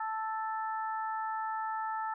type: harmonic tone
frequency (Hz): 440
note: A4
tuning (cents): 0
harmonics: 2 / 3 / 4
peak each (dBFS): -34 / -38 / -44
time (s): 0-2.14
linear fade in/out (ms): 5
effects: none